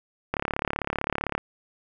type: click train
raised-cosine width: 0.5 ms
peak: -10 dBFS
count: 38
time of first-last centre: 0.34-1.379 s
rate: 35.6 Hz
effects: none